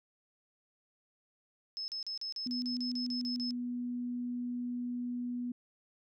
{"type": "tone bursts", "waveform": "sine", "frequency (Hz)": 5200, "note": "E8", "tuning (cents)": -24, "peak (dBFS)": -36, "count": 12, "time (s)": [1.77, 3.508], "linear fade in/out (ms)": 0, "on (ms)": 110, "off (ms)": 38}
{"type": "tone with pitch glide", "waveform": "sine", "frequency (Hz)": [246.9, 244.3], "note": ["B3", "B3"], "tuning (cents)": [0, -19], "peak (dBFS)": -34, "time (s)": [2.46, 5.52], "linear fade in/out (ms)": 5, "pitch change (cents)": -19, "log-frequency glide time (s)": [2.97, 3.58]}
{"effects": []}